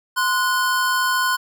square tone pair together, 1036 / 1465.1 Hz, C6 / F#6, -17 / -17 cents, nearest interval tritone, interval 600 cents, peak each -21 dBFS, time 0.16-1.37 s, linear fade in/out 20 ms, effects none

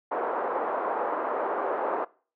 pink band-pass noise, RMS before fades -29 dBFS, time 0.11-2.05 s, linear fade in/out 10 ms, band 420 to 1200 Hz, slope 24 dB/octave, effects noise-tail reverb RT60 0.4 s tail -22 dB re dry

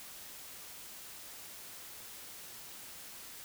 silence, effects white hiss -49 dBFS RMS until 3.44 s

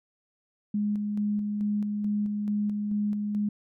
sine tone with tremolo, 207.7 Hz, G#3, in tune, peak -24 dBFS, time 0.74-3.49 s, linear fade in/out 5 ms, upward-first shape square, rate 2.3 Hz, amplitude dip 30%, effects none

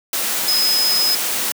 sine tone in noise, 5080 Hz, D#8, 35 cents sharp, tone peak -15 dBFS, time 0.48-1.15 s, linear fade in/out 2 ms, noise white, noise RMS -21 dBFS, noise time 0.13-1.52 s, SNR +3 dB, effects high-pass 200 Hz 12 dB/octave

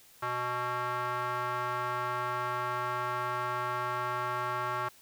square tone with band-pass filter, 123.47 Hz, B2, in tune, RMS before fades -33 dBFS, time 0.22-4.89 s, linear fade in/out 10 ms, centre 1200 Hz, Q 2.8, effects white hiss -58 dBFS RMS until 5.01 s

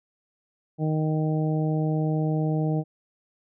harmonic tone, 155.56 Hz, D#3, in tune, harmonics 1 / 2 / 3 / 4 / 5, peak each -23 / -29 / -33 / -35 / -37 dBFS, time 0.78-2.84 s, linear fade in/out 50 ms, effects none

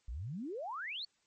sine exponential sweep, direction up, 50.2 to 4538 Hz, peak -38 dBFS, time 0.08-1.05 s, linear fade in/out 5 ms, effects white hiss -75 dBFS RMS until 1.26 s + MP3 32 kbps

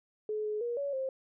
sine tone with pitch steps, 427.4 / 424.1 / 476.1 / 564 / 529 Hz, G#4 / G#4 / A#4 / C#5 / C5, +50 / +36 / +37 / +30 / +19 cents, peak -31 dBFS, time 0.29-1.09 s, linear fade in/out 2 ms, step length 160 ms, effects none

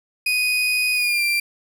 35% pulse tone with pitch glide, 2489 to 2368 Hz, D#7 to D7, 0 to +14 cents, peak -16 dBFS, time 0.26-1.4 s, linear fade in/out 5 ms, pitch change -86 cents, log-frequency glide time 0.94-1.23 s, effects none

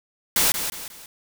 white noise with echo, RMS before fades -19 dBFS, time 0.36-0.52 s, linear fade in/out 2 ms, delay 180 ms, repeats 3, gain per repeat -8 dB, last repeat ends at 1.06 s, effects none

